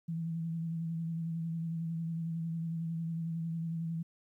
sine tone with vibrato, 164.81 Hz, E3, in tune, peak -33 dBFS, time 0.08-4.03 s, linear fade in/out 10 ms, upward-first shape sine, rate 11 Hz, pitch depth 28 cents each way, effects 12-bit

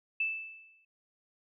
sine tone with exponential decay, 2637 Hz, E7, in tune, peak -26 dBFS, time 0.2-0.85 s, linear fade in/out 5 ms, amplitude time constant 140 ms, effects none

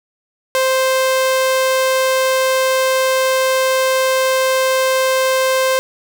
sawtooth tone, 523 Hz, C5, 1 cent flat, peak -9 dBFS, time 0.55-5.79 s, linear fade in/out 0 ms, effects none

